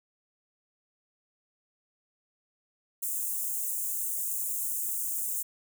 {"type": "high-pass noise", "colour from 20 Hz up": "white", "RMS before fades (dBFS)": -32, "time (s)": [3.02, 5.43], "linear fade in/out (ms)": 10, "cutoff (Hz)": 7000, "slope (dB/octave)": 48, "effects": []}